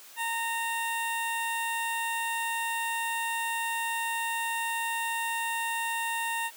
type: tone with notch filter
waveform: 15% pulse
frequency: 920 Hz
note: A#5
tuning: 23 cents flat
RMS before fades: -31 dBFS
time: 0.16-6.51 s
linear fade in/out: 50 ms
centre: 4700 Hz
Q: 1.3
effects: white hiss -50 dBFS RMS until 6.56 s + high-pass 400 Hz 12 dB/octave